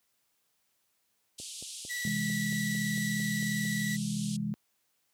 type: band-pass noise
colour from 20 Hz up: white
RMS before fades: -43 dBFS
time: 1.38-4.37 s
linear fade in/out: 10 ms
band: 2900 to 10000 Hz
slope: 48 dB/octave
type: click train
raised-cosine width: 2 ms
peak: -35 dBFS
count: 11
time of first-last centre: 1.4-3.652 s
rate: 4.44 Hz
type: tone with vibrato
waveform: 40% pulse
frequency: 1952 Hz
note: B6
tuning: 21 cents flat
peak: -33 dBFS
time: 1.89-3.97 s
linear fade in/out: 20 ms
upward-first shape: square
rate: 20 Hz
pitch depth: 13 cents each way
type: chord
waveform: sine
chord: C augmented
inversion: none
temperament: equal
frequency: 130.81 / 164.81 / 207.7 Hz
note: C3 / E3 / G#3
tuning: 0 / 0 / 0 cents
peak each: -38 / -36 / -32 dBFS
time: 2.05-4.54 s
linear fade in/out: 0 ms
effects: white hiss -75 dBFS RMS until 5.13 s + high-pass 60 Hz 12 dB/octave